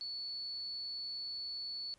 sine tone, 4435 Hz, C#8, in tune, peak -39 dBFS, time 0.01-1.94 s, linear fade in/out 0 ms, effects pink hiss -69 dBFS RMS until 1.98 s + resampled to 24000 Hz

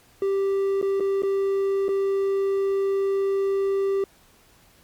triangle tone with dropouts, 392 Hz, G4, in tune, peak -18 dBFS, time 0.22-4.04 s, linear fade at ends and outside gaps 2 ms, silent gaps 0.815-0.826 / 0.999-1.005 / 1.222-1.233 / 1.883-1.889 s, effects pink hiss -56 dBFS RMS until 4.83 s + MP3 96 kbps

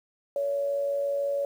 sine tone with amplitude modulation, 564 Hz, C#5, 30 cents sharp, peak -23 dBFS, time 0.36-1.45 s, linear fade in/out 2 ms, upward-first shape sine, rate 106 Hz, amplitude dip 40%, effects 9-bit

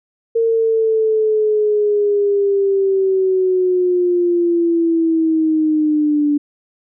sine linear sweep, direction down, 458.5 to 290.6 Hz, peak -12 dBFS, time 0.35-6.38 s, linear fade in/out 10 ms, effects none

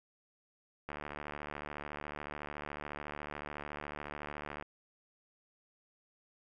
click train, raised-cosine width 0.5 ms, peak -26 dBFS, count 277, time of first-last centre 0.89-4.625 s, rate 73.9 Hz, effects none

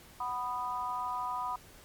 harmonic tone, 247.5 Hz, B3, 4 cents sharp, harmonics 3 / 4 / 5, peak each -40 / -34 / -38 dBFS, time 0.2-1.56 s, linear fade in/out 5 ms, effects pink hiss -55 dBFS RMS until 1.84 s + MP3 96 kbps

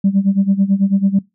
sine tone with tremolo, 196 Hz, G3, in tune, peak -7 dBFS, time 0.04-1.19 s, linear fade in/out 5 ms, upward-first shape sine, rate 9.1 Hz, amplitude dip 90%, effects noise-tail reverb RT60 0.2 s tail -22 dB re dry + tanh soft clip ceiling -5 dBFS

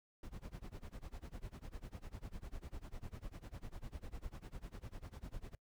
brown noise with tremolo, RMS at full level -45 dBFS, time 0.23-5.55 s, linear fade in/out 2 ms, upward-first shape sine, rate 10 Hz, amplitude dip 95%, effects noise-tail reverb RT60 0.1 s tail -24 dB re dry

